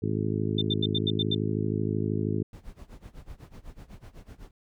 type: harmonic tone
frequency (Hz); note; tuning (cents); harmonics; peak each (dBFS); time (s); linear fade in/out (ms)
52.9; G#1; +33; 2 / 3 / 4 / 5 / 6 / 7 / 8; -30 / -32 / -33 / -34 / -35 / -35 / -36; 0.02-2.43; 10
type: tone bursts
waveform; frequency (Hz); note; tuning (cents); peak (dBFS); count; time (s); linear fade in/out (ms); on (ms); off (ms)
sine; 3575; A7; +27; -25; 7; 0.58-1.348; 5; 36; 86
type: noise with tremolo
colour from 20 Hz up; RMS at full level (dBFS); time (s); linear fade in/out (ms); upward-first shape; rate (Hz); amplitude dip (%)
brown; -42; 2.53-4.51; 2; sine; 8; 90
effects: none